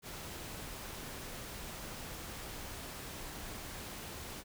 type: noise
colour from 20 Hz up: pink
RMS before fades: -45 dBFS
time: 0.02-4.44 s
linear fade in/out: 50 ms
effects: none